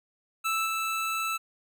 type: tone with level steps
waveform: 25% pulse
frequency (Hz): 1318.5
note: E6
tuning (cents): 0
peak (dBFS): -22 / -24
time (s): 0.44-1.38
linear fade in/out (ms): 20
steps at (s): 0.65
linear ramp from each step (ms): 20
effects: none